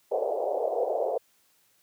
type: band-pass noise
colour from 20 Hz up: pink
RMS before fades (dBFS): -28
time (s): 0.11-1.18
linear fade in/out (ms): 10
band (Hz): 440 to 730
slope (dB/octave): 48
effects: white hiss -66 dBFS RMS until 1.82 s + high-pass 60 Hz 12 dB/octave